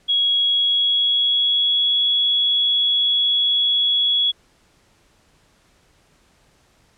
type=tone with pitch glide; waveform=sine; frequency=3322 to 3361 Hz; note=G#7 to G#7; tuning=0 to +20 cents; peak=-15 dBFS; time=0.08-4.32 s; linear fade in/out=20 ms; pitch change=+20 cents; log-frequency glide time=0.38-2.03 s; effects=pink hiss -58 dBFS RMS until 6.97 s + low-pass 9000 Hz 12 dB/octave